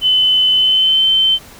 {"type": "tone with pitch glide", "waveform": "sine", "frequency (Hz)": [3028, 3088], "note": ["F#7", "G7"], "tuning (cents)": [39, -27], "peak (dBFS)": -9, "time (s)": [0.01, 1.39], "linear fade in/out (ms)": 50, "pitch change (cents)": 34, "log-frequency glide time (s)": [0.54, 1.05], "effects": ["pink hiss -39 dBFS RMS until 1.59 s"]}